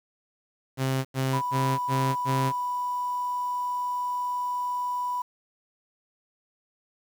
sawtooth tone bursts, 132.5 Hz, C3, 22 cents sharp, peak -20 dBFS, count 5, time 0.77-2.526 s, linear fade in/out 50 ms, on 280 ms, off 89 ms
sine tone, 987 Hz, B5, 1 cent flat, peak -26 dBFS, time 1.33-5.22 s, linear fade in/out 5 ms
effects 8-bit

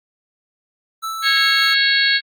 square tone with tremolo, 1318.5 Hz, E6, in tune, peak -23 dBFS, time 1.02-1.75 s, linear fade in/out 20 ms, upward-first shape sine, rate 5.2 Hz, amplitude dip 25%
harmonic tone, 549 Hz, C#5, 17 cents flat, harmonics 3 / 4 / 5 / 6 / 7 / 8, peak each -17 / -21 / -27 / -23 / -21 / -19 dBFS, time 1.22-2.21 s, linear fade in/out 50 ms
effects Opus 32 kbps

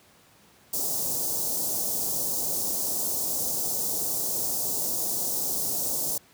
white band-stop noise, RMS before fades -28 dBFS, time 0.73-6.18 s, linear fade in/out 5 ms, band 780 to 5400 Hz, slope 24 dB/octave, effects pink hiss -57 dBFS RMS until 6.33 s + high-pass 100 Hz 12 dB/octave

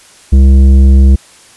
sine tone with tanh clipping, 67.1 Hz, C2, 44 cents sharp, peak -3 dBFS, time 0.32-1.16 s, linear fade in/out 10 ms, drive 10 dB, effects white hiss -40 dBFS RMS until 1.56 s + resampled to 24000 Hz

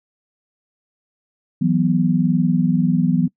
sine chord, E suspended second, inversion none, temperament equal, 164.81 / 185 / 246.9 Hz, E3 / F#3 / B3, 0 / 0 / 0 cents, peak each -18 / -18 / -19 dBFS, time 1.61-3.28 s, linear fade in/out 10 ms, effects noise-tail reverb RT60 0.1 s tail -23 dB re dry

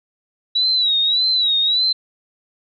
sine tone with vibrato, 3891 Hz, B7, 27 cents flat, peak -14 dBFS, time 0.55-1.93 s, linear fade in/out 10 ms, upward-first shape sine, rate 1.7 Hz, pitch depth 89 cents each way, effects none

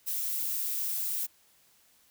violet noise, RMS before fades -32 dBFS, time 0.06-1.27 s, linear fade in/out 20 ms, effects white hiss -64 dBFS RMS until 2.1 s

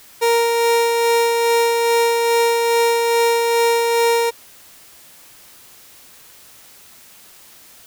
30% pulse tone with tremolo, 466.2 Hz, A#4, in tune, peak -10 dBFS, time 0.21-4.31 s, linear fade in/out 20 ms, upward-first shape sine, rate 2.4 Hz, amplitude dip 30%, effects white hiss -45 dBFS RMS until 7.86 s

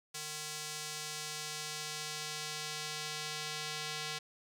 square tone with band-pass filter sweep, 152.4 Hz, D#3, 36 cents flat, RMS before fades -41 dBFS, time 0.14-4.19 s, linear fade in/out 10 ms, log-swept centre 7100 to 4200 Hz, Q 0.95, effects none

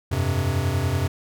square chord, F suspended second, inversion none, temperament equal, 87.31 / 98 / 130.81 Hz, F2 / G2 / C3, 0 / 0 / 0 cents, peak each -26 dBFS, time 0.11-1.08 s, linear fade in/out 10 ms, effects none

